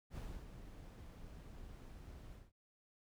brown noise with ADSR envelope, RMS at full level -45 dBFS, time 0.1-2.52 s, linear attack 63 ms, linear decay 290 ms, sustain -8 dB, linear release 190 ms, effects none

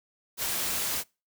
white noise, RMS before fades -30 dBFS, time 0.37-1.04 s, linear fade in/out 50 ms, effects noise-tail reverb RT60 0.3 s tail -26 dB re dry

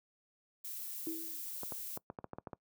violet noise, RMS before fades -43 dBFS, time 0.64-1.98 s, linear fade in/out 10 ms
sine tone with exponential decay, 325.5 Hz, E4, 22 cents flat, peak -34 dBFS, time 1.07-1.49 s, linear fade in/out 0 ms, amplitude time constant 90 ms
clicks, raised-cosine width 1 ms, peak -28 dBFS, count 10, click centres 1.633 / 1.722 / 1.974 / 2.101 / 2.188 / 2.243 / 2.333 / 2.385 / 2.472 / 2.532 s
effects noise-tail reverb RT60 0.1 s tail -23 dB re dry + high-pass 100 Hz 12 dB/octave

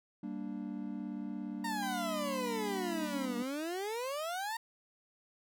triangle chord, G minor, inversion none, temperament equal, 196 / 233.1 / 293.7 Hz, G3 / Bb3 / D4, 0 / 0 / 0 cents, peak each -40 dBFS, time 0.23-3.43 s, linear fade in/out 5 ms
30% pulse exponential two-way sweep, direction down then up, 932.3 to 236.5 to 932.3 Hz, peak -33 dBFS, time 1.64-4.57 s, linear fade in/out 5 ms, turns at 3.37 s
sawtooth tone with pitch glide, 1009 to 979.1 Hz, B5 to B5, +37 to -15 cents, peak -40 dBFS, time 1.82-3.26 s, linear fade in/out 10 ms, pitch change -52 cents, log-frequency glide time 2.35-2.96 s
effects none

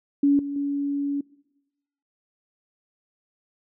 sine tone with level steps, 283.2 Hz, C#4, 37 cents sharp, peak -15 / -27 / -23 dBFS, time 0.23-1.21 s, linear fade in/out 5 ms, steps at 0.39 / 0.56 s, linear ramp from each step 2 ms, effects noise-tail reverb RT60 1.0 s tail -23 dB re dry

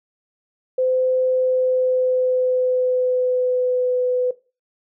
sine tone with pitch glide, 513 to 500.4 Hz, C5 to B4, -34 to +23 cents, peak -16 dBFS, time 0.78-4.31 s, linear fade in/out 5 ms, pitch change -43 cents, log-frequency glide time 1.25-4.02 s, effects noise-tail reverb RT60 0.3 s tail -18 dB re dry

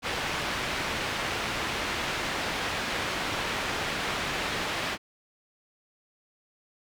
white low-pass noise, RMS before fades -31 dBFS, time 0.02-4.98 s, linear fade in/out 50 ms, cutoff 2700 Hz, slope 12 dB/octave, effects none

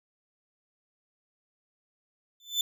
35% pulse tone with exponential growth, 3520 Hz, A7, in tune, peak -19 dBFS, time 2.4-2.61 s, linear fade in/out 2 ms, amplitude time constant 45 ms, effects none

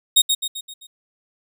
sawtooth tone with echo, 3736 Hz, A#7, 3 cents sharp, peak -7 dBFS, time 0.16-0.22 s, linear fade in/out 10 ms, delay 130 ms, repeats 5, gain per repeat -6 dB, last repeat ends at 0.87 s, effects none

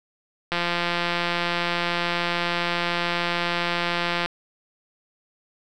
click train, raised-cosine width 0.3 ms, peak -8 dBFS, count 648, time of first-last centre 0.52-4.26 s, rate 173 Hz, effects none

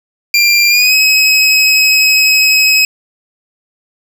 25% pulse tone with pitch glide, 2381 to 2552 Hz, D7 to D#7, +23 to +43 cents, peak -3 dBFS, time 0.34-2.85 s, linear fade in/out 2 ms, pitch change +120 cents, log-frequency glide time 0.69-0.95 s, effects none

